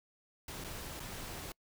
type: noise with dropouts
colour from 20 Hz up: pink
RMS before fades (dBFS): -44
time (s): 0.48-1.52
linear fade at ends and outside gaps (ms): 2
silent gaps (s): 0.64-0.645 / 0.997-1.001
effects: noise-tail reverb RT60 0.1 s tail -26 dB re dry